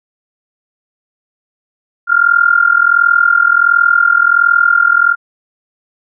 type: tone with amplitude modulation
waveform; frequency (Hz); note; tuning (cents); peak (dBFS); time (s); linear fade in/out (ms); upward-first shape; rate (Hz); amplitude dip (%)
sine; 1400; F6; +4; -3; 2.07-5.16; 50; sine; 41.4; 85
effects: none